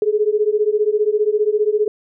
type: beating tone pair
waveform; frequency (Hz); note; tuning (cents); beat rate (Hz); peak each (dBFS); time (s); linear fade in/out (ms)
sine; 415.3 / 430.3; G#4 / A4; 0 / -39; 15; -17; 0.02-1.88; 2
effects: none